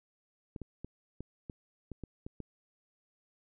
clicks, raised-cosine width 3 ms, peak -28 dBFS, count 9, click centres 0.562 / 0.617 / 0.846 / 1.206 / 1.498 / 1.917 / 2.037 / 2.265 / 2.403 s, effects none

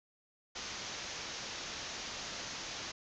white low-pass noise, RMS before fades -43 dBFS, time 0.55-2.92 s, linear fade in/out 10 ms, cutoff 6700 Hz, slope 96 dB/octave, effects none

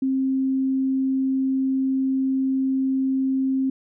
sine tone, 265.4 Hz, C4, 25 cents sharp, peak -19 dBFS, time 0.02-3.7 s, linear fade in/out 5 ms, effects none

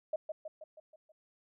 sine tone with echo, 622.3 Hz, D#5, in tune, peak -30 dBFS, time 0.13-0.16 s, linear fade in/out 5 ms, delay 160 ms, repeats 6, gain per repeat -5 dB, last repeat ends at 1.12 s, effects none

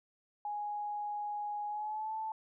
sine tone with pitch glide, 830.6 to 877.5 Hz, G#5 to A5, 0 to -5 cents, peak -35 dBFS, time 0.45-2.32 s, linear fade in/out 2 ms, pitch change +95 cents, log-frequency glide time 1.67-2.14 s, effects none

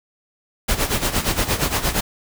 pink noise with tremolo, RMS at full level -18 dBFS, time 0.68-2.01 s, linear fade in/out 10 ms, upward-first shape sine, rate 8.6 Hz, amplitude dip 75%, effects none

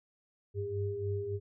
sine tone cluster, 97.5 / 101 / 404 Hz, G2 / G#2 / G#4, -9 / -48 / -48 cents, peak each -38 / -37 / -35 dBFS, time 0.54-1.4 s, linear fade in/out 50 ms, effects none

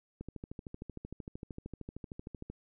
click train, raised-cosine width 3 ms, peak -29 dBFS, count 31, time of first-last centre 0.21-2.5 s, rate 13.1 Hz, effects none

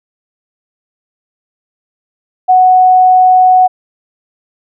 sine tone, 740 Hz, F#5, in tune, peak -3 dBFS, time 2.48-3.68 s, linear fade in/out 20 ms, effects none

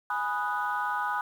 sine chord, G# minor seventh, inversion none, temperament equal, 830.6 / 987.8 / 1244.5 / 1480 Hz, G#5 / B5 / D#6 / F#6, 0 / 0 / 0 / 0 cents, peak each -32 dBFS, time 0.1-1.21 s, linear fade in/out 2 ms, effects tanh soft clip ceiling -19 dBFS + 9-bit

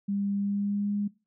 sine tone with pitch glide, 200.3 to 204.5 Hz, G3 to G#3, +38 to -26 cents, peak -26 dBFS, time 0.08-1.08 s, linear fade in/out 10 ms, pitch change +36 cents, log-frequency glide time 0.36-0.94 s, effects noise-tail reverb RT60 0.3 s tail -21 dB re dry

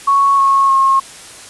sine tone with pitch steps, 1108.7 / 1094.1 / 1079.6 Hz, C#6 / C#6 / C#6, 0 / -23 / -46 cents, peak -8 dBFS, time 0.07-1 s, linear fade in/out 10 ms, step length 310 ms, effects white hiss -35 dBFS RMS until 1.49 s + resampled to 24000 Hz

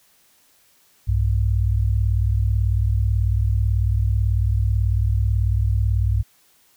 sine tone pair together, 62.5 / 100.68 Hz, B1 / G2, +21 / +47 cents, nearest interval minor sixth, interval 826 cents, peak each -19 / -19 dBFS, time 1.07-6.23 s, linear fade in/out 20 ms, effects white hiss -58 dBFS RMS until 6.76 s

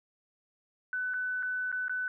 sine tone with dropouts, 1500 Hz, F#6, 23 cents sharp, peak -30 dBFS, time 0.93-2.08 s, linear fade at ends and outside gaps 1 ms, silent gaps 1.137-1.141 / 1.426-1.43 / 1.717-1.726 / 1.882-1.895 s, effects none

